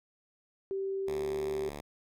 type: tone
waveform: sine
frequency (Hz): 388.3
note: G4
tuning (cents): -16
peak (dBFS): -31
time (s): 0.71-1.69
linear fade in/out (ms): 0
type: tone with vibrato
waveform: 5% pulse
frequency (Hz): 72.5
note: D2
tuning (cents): -22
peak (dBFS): -29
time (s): 1.07-1.81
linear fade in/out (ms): 10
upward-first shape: sine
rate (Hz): 3.2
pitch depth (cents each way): 13
effects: none